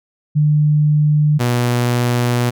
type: tone pair in turn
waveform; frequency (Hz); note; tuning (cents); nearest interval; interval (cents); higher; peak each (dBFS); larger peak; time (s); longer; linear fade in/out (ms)
sine / sawtooth; 150 / 121.48; D3 / B2; +37 / -28; major third; 365; first; -10; neither; 0.35-1.39 / 1.39-2.51; second; 20
effects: none